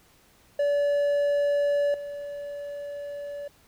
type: tone with level steps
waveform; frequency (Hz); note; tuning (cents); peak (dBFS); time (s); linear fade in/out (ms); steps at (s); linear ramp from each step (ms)
triangle; 575; D5; -37; -19 / -31; 0.59-3.48; 5; 1.94; 2
effects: pink hiss -59 dBFS RMS until 3.67 s